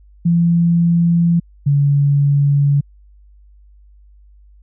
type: tone pair in turn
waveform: sine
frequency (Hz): 170 / 142.21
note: F3 / C#3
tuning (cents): -46 / +45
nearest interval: minor third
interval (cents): 309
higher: first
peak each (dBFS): -10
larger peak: neither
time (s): 0.25-1.4 / 1.66-2.81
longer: neither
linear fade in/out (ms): 10
effects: added 50 Hz sine -43 dBFS peak until 4.62 s